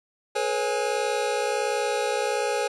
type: tone cluster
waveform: square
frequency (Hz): 424.8 / 486.2 / 546 / 829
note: G#4 / B4 / C#5 / G#5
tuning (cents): +39 / -27 / -26 / -3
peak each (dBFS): -30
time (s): 0.35-2.68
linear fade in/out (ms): 10
effects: resampled to 24000 Hz